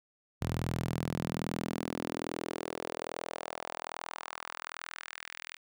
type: tone with high-pass filter sweep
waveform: sawtooth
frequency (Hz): 41.2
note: E1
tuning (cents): 0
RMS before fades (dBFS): -38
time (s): 0.41-5.57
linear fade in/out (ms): 10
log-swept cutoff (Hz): 100 to 2200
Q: 1.8
effects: none